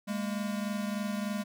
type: tone pair together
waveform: square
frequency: 204 / 227.3 Hz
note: G#3 / A#3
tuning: -31 / -43 cents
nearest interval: major second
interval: 188 cents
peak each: -33 / -38 dBFS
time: 0.07-1.44 s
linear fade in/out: 20 ms
effects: none